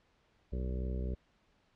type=harmonic tone; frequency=63.4 Hz; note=B1; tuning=46 cents sharp; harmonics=1 / 2 / 3 / 4 / 5 / 6 / 7 / 8 / 9; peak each=-34 / -44 / -43 / -50 / -52 / -48 / -49 / -56 / -52 dBFS; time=0.52-1.15 s; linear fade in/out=10 ms; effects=pink hiss -71 dBFS RMS until 1.75 s + low-pass 4000 Hz 12 dB/octave